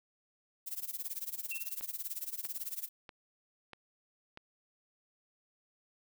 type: noise with tremolo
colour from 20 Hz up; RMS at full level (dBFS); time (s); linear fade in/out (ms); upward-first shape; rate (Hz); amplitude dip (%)
violet; -37; 0.66-2.89; 20; sine; 18; 90
type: tone with exponential decay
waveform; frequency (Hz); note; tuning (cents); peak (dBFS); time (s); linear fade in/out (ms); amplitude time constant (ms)
sine; 2700; E7; +41; -36; 1.51-1.83; 5; 69
type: click train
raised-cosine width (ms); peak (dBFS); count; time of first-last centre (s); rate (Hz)
0.3; -31; 5; 1.81-4.374; 1.56
effects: none